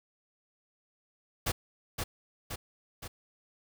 pink noise with echo, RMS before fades -30 dBFS, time 1.46-1.52 s, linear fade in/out 10 ms, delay 520 ms, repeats 3, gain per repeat -4 dB, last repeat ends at 3.08 s, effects none

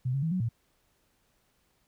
sine tone with pitch steps, 126.7 / 137.2 / 161.9 / 184.1 / 115.5 Hz, B2 / C#3 / E3 / F#3 / A#2, +45 / -17 / -31 / -8 / -16 cents, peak -26 dBFS, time 0.05-0.49 s, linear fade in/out 10 ms, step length 88 ms, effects pink hiss -71 dBFS RMS until 1.87 s

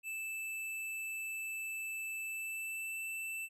square tone with pitch glide, 2637 to 2658 Hz, E7 to E7, 0 to +14 cents, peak -39 dBFS, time 0.03-3.49 s, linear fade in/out 50 ms, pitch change +14 cents, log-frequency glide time 2.23-2.99 s, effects none

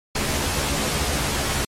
pink noise with comb filter, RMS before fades -23 dBFS, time 0.15-1.65 s, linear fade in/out 5 ms, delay 14 ms, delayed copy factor +0.75, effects low-pass 11000 Hz 12 dB/octave + MP3 64 kbps

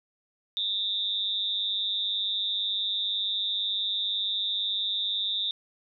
sine tone with amplitude modulation, 3649 Hz, A#7, 38 cents flat, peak -22 dBFS, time 0.57-5.51 s, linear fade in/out 0 ms, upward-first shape sine, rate 202 Hz, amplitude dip 95%, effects none

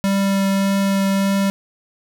square tone with vibrato, 196 Hz, G3, in tune, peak -16 dBFS, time 0.04-1.5 s, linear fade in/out 0 ms, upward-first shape triangle, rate 1.7 Hz, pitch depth 9 cents each way, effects none

